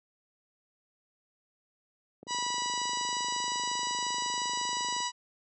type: click train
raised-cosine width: 2 ms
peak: -32 dBFS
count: 72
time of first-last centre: 2.23-5.003 s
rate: 25.6 Hz
type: harmonic tone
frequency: 977 Hz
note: B5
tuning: 19 cents flat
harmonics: 1 / 2 / 3 / 4 / 5 / 6 / 7 / 8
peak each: -33 / -40 / -39 / -39 / -40 / -41 / -45 / -41 dBFS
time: 2.27-5.12 s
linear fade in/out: 50 ms
effects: high-pass 200 Hz 12 dB/octave